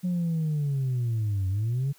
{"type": "linear two-way sweep", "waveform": "sine", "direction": "down then up", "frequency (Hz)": [182.8, 92.4, 143.5], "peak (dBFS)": -22, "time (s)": [0.03, 1.93], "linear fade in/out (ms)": 20, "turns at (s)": 1.48, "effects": ["tanh soft clip ceiling -22 dBFS", "white hiss -58 dBFS RMS until 1.98 s"]}